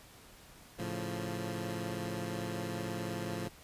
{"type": "chord", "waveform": "15% pulse", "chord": "A augmented", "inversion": "none", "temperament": "equal", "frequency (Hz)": [110, 138.59, 174.61], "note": ["A2", "C#3", "E#3"], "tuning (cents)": [0, 0, 0], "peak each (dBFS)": [-33, -38, -33], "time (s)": [0.78, 3.49], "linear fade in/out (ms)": 20, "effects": ["pink hiss -56 dBFS RMS until 3.63 s", "resampled to 32000 Hz"]}